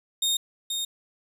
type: tone with echo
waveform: sawtooth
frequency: 3690 Hz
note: A#7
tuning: 18 cents flat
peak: -19 dBFS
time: 0.22-0.37 s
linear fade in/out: 5 ms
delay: 480 ms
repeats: 1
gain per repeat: -5 dB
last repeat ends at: 0.85 s
effects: resampled to 32000 Hz + 9-bit